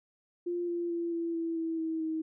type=tone with pitch steps; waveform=sine; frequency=349.2 / 344.6 / 340 / 335.6 / 331.1 / 326.8 / 322.4 / 318.2 Hz; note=F4 / F4 / F4 / E4 / E4 / E4 / E4 / D#4; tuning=0 / -23 / -46 / +31 / +8 / -15 / -38 / +39 cents; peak=-30 dBFS; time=0.46-2.22 s; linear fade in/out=10 ms; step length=220 ms; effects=none